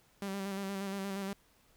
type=tone with vibrato; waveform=sawtooth; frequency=196 Hz; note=G3; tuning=in tune; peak=-32 dBFS; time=0.22-1.33 s; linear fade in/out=2 ms; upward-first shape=square; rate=8.5 Hz; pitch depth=28 cents each way; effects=pink hiss -67 dBFS RMS until 1.76 s